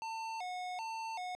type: tone with vibrato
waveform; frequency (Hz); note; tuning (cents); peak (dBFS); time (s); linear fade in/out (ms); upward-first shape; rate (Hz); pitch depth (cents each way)
square; 808; G#5; -48; -39; 0.02-1.35; 0; square; 1.3; 180
effects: low-pass 6000 Hz 12 dB/octave